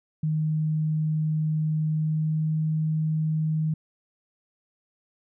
sine tone with pitch glide, 155.4 to 156.57 Hz, D#3 to D#3, -2 to +11 cents, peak -22 dBFS, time 0.23-3.74 s, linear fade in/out 5 ms, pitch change +13 cents, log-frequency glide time 1.9-2.56 s, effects none

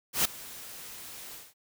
white noise with ADSR envelope, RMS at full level -23 dBFS, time 0.13-1.54 s, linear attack 120 ms, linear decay 7 ms, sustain -21 dB, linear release 200 ms, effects none

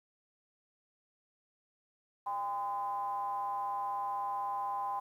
triangle ring-modulated tone, 110 Hz, A2, in tune, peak -28 dBFS, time 2.26-5 s, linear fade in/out 10 ms, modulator 912 Hz, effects 11-bit

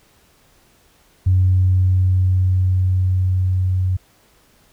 sine tone with level ramp, 92.5 Hz, F#2, in tune, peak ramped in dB -10 to -15 dBFS, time 1.26-3.97 s, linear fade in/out 10 ms, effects tanh soft clip ceiling -6 dBFS + pink hiss -55 dBFS RMS until 4.72 s

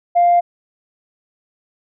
sine tone, 698.5 Hz, F5, in tune, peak -8 dBFS, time 0.15-0.41 s, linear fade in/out 20 ms, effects tanh soft clip ceiling -6 dBFS

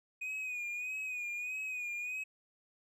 triangle tone with vibrato, 2481 Hz, D#7, 6 cents flat, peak -35 dBFS, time 0.21-2.24 s, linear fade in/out 10 ms, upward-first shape sine, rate 1.6 Hz, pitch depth 53 cents each way, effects none

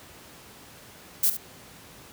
violet noise with echo, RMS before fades -21 dBFS, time 1.23-1.3 s, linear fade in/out 5 ms, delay 70 ms, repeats 1, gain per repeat -11 dB, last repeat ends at 1.37 s, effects pink hiss -48 dBFS RMS until 2.12 s + high-pass 80 Hz 12 dB/octave

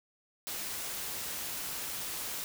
white noise, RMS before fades -38 dBFS, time 0.47-2.44 s, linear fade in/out 0 ms, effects none

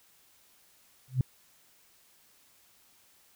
sine tone with exponential growth, 128.8 Hz, C3, 27 cents flat, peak -18 dBFS, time 1.08-1.21 s, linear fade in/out 2 ms, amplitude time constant 27 ms, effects white hiss -63 dBFS RMS until 3.35 s

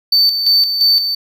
triangle tone with tremolo, 4549 Hz, C#8, 44 cents sharp, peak -7 dBFS, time 0.12-1.15 s, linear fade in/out 5 ms, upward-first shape square, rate 2.9 Hz, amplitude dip 55%, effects none

